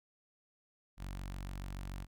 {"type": "tone with notch filter", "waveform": "sawtooth", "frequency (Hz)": 46.96, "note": "F#1", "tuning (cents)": 26, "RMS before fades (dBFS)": -43, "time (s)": [0.97, 2.07], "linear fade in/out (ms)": 50, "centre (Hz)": 440, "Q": 1.2, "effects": []}